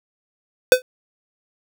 square tone with exponential decay, 507 Hz, B4, 45 cents sharp, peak -4 dBFS, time 0.72-0.82 s, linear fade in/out 1 ms, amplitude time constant 20 ms, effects none

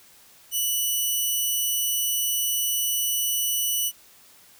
5% pulse tone, 2960 Hz, F#7, in tune, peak -14 dBFS, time 0.51-3.92 s, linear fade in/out 50 ms, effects white hiss -53 dBFS RMS until 4.59 s

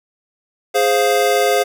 square chord, F minor, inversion first, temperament equal, 415.3 / 523.3 / 698.5 Hz, Ab4 / C5 / F5, 0 / 0 / 0 cents, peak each -18 dBFS, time 0.74-1.64 s, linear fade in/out 20 ms, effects none

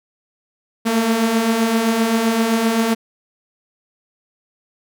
sawtooth beating tone pair, 220 / 227.7 Hz, A3 / A#3, 0 / -40 cents, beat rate 7.7 Hz, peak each -19 / -12 dBFS, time 0.85-2.95 s, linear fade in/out 20 ms, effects none

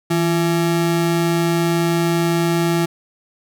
square ring-modulated tone, 252.7 Hz, B3, 40 cents sharp, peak -13 dBFS, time 0.1-2.86 s, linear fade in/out 10 ms, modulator 88.9 Hz, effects none

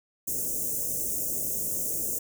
white band-stop noise, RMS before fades -30 dBFS, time 0.27-2.19 s, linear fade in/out 10 ms, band 600 to 6300 Hz, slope 48 dB/octave, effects none

